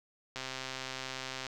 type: click train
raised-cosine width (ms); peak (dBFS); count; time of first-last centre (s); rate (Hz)
0.2; -21; 146; 0.36-1.467; 131
effects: none